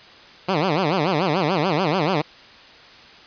10% pulse tone with vibrato, 168.7 Hz, E3, 40 cents sharp, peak -10 dBFS, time 0.48-2.22 s, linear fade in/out 10 ms, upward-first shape sine, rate 6.9 Hz, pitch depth 260 cents each way, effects white hiss -45 dBFS RMS until 3.26 s + resampled to 11025 Hz

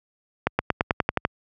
accelerating click train, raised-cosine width 0.5 ms, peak -4 dBFS, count 9, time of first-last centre 0.47-1.251 s, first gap 120 ms, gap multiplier 0.94, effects high-pass 60 Hz 12 dB/octave

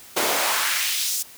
pink noise with high-pass filter sweep, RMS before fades -23 dBFS, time 0.16-1.23 s, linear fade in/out 10 ms, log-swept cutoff 330 to 7200 Hz, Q 1.3, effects white hiss -45 dBFS RMS until 1.37 s

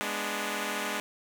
5% pulse chord, G# diminished, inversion none, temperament equal, 207.7 / 246.9 / 293.7 Hz, G#3 / B3 / D4, 0 / 0 / 0 cents, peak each -22 / -26 / -24 dBFS, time 0.01-1 s, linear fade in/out 0 ms, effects none

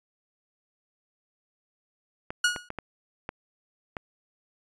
clicks, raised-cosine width 0.5 ms, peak -18 dBFS, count 6, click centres 2.305 / 2.562 / 2.704 / 2.787 / 3.291 / 3.968 s
sawtooth tone with exponential decay, 1450 Hz, F#6, 35 cents flat, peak -14 dBFS, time 2.44-2.69 s, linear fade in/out 5 ms, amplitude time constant 53 ms
effects resampled to 22050 Hz

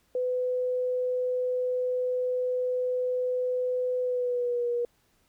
sine tone with pitch glide, 502 to 479.3 Hz, B4 to A#4, +28 to +48 cents, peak -25 dBFS, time 0.15-4.85 s, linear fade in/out 2 ms, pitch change -80 cents, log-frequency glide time 4.01-4.68 s, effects pink hiss -68 dBFS RMS until 5.28 s

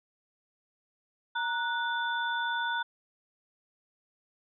sine tone cluster, 935 / 1472 / 3516 Hz, A#5 / F#6 / A7, +5 / -9 / -2 cents, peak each -32 / -31 / -38 dBFS, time 1.35-2.83 s, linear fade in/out 10 ms, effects none

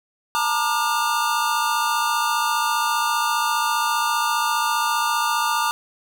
square tone cluster, 886 / 941 / 1195 / 1430 Hz, A5 / A#5 / D6 / F6, +12 / +16 / +30 / +41 cents, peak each -27 / -25 / -24 / -28 dBFS, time 0.35-5.71 s, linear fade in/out 0 ms, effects none

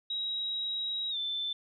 sine tone with pitch glide, 3832 to 3534 Hz, A#7 to A7, +47 to +7 cents, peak -31 dBFS, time 0.1-1.53 s, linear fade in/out 5 ms, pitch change -140 cents, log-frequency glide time 1.1-1.17 s, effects none

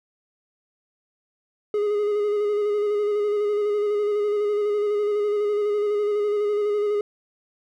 triangle tone with vibrato, 415.3 Hz, G#4, in tune, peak -18 dBFS, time 1.74-7.01 s, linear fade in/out 2 ms, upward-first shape square, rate 12 Hz, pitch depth 22 cents each way, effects none

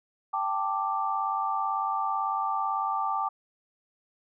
sine chord, G suspended second, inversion none, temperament just, 784 / 882 / 1176 Hz, G5 / A5 / D6, 0 / +4 / +2 cents, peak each -31 / -31 / -29 dBFS, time 0.33-3.29 s, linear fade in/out 10 ms, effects none

